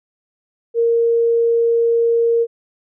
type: tone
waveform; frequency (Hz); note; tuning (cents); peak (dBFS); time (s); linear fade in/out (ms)
sine; 464.6; A#4; -6; -12; 0.74-2.47; 50
effects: none